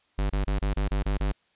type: tone bursts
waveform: square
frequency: 49.85 Hz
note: G1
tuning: 30 cents sharp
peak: -24 dBFS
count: 8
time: 0.18-1.322 s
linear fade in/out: 10 ms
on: 120 ms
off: 26 ms
effects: white hiss -67 dBFS RMS until 1.55 s + resampled to 8000 Hz